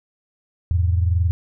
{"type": "tone pair together", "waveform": "sine", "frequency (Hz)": [84.42, 106.2], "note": ["E2", "G#2"], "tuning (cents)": [42, 39], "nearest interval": "major third", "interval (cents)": 397, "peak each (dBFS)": [-16, -23], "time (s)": [0.71, 1.31], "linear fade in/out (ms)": 0, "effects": []}